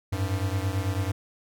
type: beating tone pair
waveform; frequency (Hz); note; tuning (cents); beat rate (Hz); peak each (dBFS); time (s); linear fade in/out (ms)
square; 93.4 / 102.5; F#2 / G#2; +17 / -22; 9.1; -28 / -30; 0.12-1.12; 10
effects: none